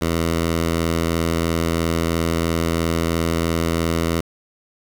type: tone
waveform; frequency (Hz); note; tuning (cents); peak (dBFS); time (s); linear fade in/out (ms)
10% pulse; 83; E2; +12; -10; 0.01-4.21; 10
effects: 7-bit